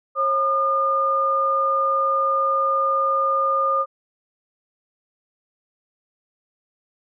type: tone pair together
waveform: sine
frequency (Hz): 541.5 / 1213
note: C#5 / D#6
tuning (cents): -41 / -44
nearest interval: octave + major second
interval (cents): 1397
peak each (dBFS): -24 / -18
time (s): 0.15-3.86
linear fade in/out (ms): 50
effects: none